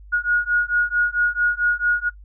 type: beating tone pair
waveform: sine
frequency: 1442 / 1446.5 Hz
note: F#6 / F#6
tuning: -45 / -40 cents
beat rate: 4.5 Hz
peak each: -20 dBFS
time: 0.12-2.1 s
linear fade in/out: 20 ms
effects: noise-tail reverb RT60 0.1 s tail -21 dB re dry + added 50 Hz sine -40 dBFS peak until 2.24 s